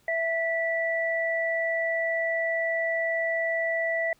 sine tone pair together, 661.9 / 1963 Hz, E5 / B6, +7 / -11 cents, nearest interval octave + perfect fifth, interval 1882 cents, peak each -27 dBFS, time 0.08-4.13 s, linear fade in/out 2 ms, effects pink hiss -64 dBFS RMS until 4.19 s

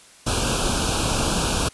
pink band-stop noise, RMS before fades -22 dBFS, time 0.26-1.69 s, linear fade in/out 10 ms, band 1600 to 2400 Hz, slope 96 dB/octave, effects white hiss -49 dBFS RMS until 1.73 s + resampled to 24000 Hz

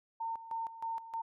sine tone with tremolo, 909 Hz, A#5, 44 cents flat, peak -34 dBFS, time 0.2-1.22 s, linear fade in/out 10 ms, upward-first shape square, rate 3.2 Hz, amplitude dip 75%, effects none

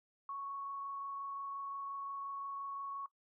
sine tone with frequency modulation, 1108.7 Hz, C#6, in tune, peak -40 dBFS, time 0.29-3.06 s, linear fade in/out 2 ms, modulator 25.7 Hz, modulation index 0.34, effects noise-tail reverb RT60 0.1 s tail -18 dB re dry

